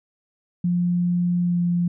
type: tone with pitch glide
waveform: sine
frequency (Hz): 176 to 174.28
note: F3 to F3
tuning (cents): +14 to -3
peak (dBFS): -18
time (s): 0.64-1.88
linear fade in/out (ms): 5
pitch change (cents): -17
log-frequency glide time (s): 1.42-1.6
effects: none